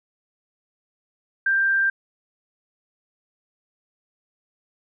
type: tone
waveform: sine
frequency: 1581 Hz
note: G6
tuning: 14 cents sharp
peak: -17 dBFS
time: 1.46-1.9 s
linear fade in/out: 5 ms
effects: none